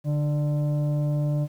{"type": "tone with frequency modulation", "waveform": "sine", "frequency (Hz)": 146.83, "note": "D3", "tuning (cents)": 0, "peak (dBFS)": -20, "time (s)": [0.04, 1.48], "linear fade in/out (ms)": 50, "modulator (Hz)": 446, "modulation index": 0.45, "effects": ["tanh soft clip ceiling -18 dBFS", "9-bit"]}